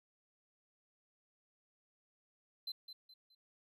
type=tone with echo; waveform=triangle; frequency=4073 Hz; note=C8; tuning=47 cents flat; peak=-38 dBFS; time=2.67-2.72 s; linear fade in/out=5 ms; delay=210 ms; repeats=3; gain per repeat=-9 dB; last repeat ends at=3.35 s; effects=none